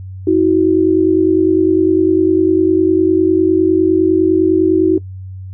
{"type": "tone pair together", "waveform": "sine", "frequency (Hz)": [321.2, 371.1], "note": ["E4", "F#4"], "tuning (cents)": [-45, 5], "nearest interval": "minor third", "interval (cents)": 250, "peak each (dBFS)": -11, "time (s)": [0.27, 4.98], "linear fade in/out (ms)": 5, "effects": ["noise-tail reverb RT60 0.1 s tail -20 dB re dry", "added 94 Hz sine -26 dBFS peak until 5.53 s"]}